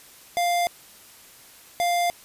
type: tone pair in turn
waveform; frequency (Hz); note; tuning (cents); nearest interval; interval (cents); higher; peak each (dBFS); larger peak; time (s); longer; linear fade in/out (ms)
square; 698.5 / 698.5; F5 / F5; 0 / 0; unison; 0; neither; -21; neither; 0.37-0.67 / 1.8-2.1; neither; 0
effects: white hiss -49 dBFS RMS until 2.24 s + resampled to 32000 Hz